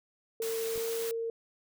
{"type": "tone with pitch glide", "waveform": "sine", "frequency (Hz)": [452.2, 457.7], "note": ["A4", "A#4"], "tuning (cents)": [47, -32], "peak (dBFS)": -31, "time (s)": [0.4, 1.3], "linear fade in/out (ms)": 2, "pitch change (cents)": 21, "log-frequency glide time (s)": [0.63, 0.91]}
{"type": "high-pass noise", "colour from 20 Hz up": "white", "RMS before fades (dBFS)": -40, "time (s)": [0.42, 1.11], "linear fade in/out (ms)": 0, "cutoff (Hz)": 170, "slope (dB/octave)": 24}
{"type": "clicks", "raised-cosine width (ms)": 2, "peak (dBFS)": -33, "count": 2, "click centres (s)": [0.759, 0.777]}
{"effects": []}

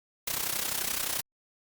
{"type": "noise with amplitude modulation", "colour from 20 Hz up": "white", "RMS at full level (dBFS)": -28, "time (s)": [0.27, 1.21], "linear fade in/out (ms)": 5, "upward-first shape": "sine", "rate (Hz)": 31.6, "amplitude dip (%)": 75, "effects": ["Opus 48 kbps"]}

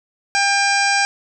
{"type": "harmonic tone", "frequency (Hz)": 799, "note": "G5", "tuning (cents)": 33, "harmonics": [1, 2, 3, 4, 5, 6, 7, 8, 9, 10], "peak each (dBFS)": [-19, -19, -21, -34, -32, -25, -24, -31, -36, -29], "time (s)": [0.35, 1.05], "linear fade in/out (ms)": 0, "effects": []}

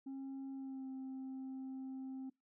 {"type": "tone with pitch glide", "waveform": "sine", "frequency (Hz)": [270, 263.8], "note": ["C#4", "C4"], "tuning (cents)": [-45, 14], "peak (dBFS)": -40, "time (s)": [0.06, 2.3], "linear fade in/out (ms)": 10, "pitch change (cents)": -41, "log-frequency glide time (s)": [0.52, 0.88], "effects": ["noise-tail reverb RT60 0.2 s tail -25 dB re dry", "tanh soft clip ceiling -42 dBFS"]}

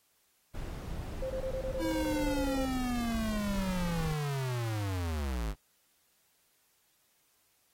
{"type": "noise", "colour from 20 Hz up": "brown", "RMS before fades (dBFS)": -38, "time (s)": [0.54, 4.14], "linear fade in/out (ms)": 10}
{"type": "tone bursts", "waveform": "sine", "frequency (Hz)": 524, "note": "C5", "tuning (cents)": 2, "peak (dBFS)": -33, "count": 14, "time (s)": [1.22, 2.654], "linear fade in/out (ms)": 5, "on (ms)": 82, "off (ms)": 22}
{"type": "linear sweep", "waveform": "square", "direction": "down", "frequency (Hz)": [329.6, 47.66], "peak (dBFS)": -32, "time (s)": [1.78, 5.55], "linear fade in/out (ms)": 50}
{"effects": ["white hiss -71 dBFS RMS until 7.73 s", "AAC 48 kbps"]}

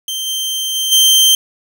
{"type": "tone with level steps", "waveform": "sawtooth", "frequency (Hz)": 3136, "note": "G7", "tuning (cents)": 0, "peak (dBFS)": [-16, -14, -12, -4], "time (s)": [0.08, 1.35], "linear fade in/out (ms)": 2, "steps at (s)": [0.26, 0.74, 0.91], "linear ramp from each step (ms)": 20, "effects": []}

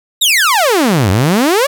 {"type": "exponential two-way sweep", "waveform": "sawtooth", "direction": "down then up", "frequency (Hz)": [3912, 89, 591], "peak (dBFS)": -5, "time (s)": [0.21, 1.67], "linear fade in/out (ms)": 10, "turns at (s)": 1.1, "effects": []}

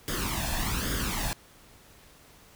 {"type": "noise with flanger", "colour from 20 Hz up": "pink", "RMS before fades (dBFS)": -30, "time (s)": [0.08, 1.33], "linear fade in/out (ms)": 0, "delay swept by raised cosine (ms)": [0.59, 1.18], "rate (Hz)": 1.2, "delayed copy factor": 0.7, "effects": ["pink hiss -55 dBFS RMS until 2.55 s"]}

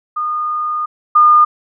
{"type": "tone pair in turn", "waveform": "sine", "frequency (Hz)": [1223, 1215.3], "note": ["D#6", "D#6"], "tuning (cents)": [-30, -41], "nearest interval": "unison", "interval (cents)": 11, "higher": "first", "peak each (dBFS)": [-16, -5], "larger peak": "second", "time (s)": [[0.16, 0.86], [1.15, 1.45]], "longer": "first", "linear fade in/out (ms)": 10, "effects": []}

